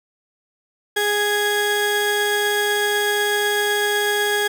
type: tone pair together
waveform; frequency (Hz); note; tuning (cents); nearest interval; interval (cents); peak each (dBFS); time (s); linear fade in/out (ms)
30% pulse; 413.3 / 1661.2; G#4 / G#6; -8 / 0; 2 octaves; 2408; -18; 0.96-4.48; 10
effects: none